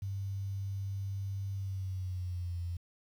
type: tone with pitch glide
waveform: sine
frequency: 98 to 86.81 Hz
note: G2 to F2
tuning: 0 to -10 cents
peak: -34 dBFS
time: 0.02-2.77 s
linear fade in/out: 5 ms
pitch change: -210 cents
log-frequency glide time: 1.55-2.6 s
effects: 10-bit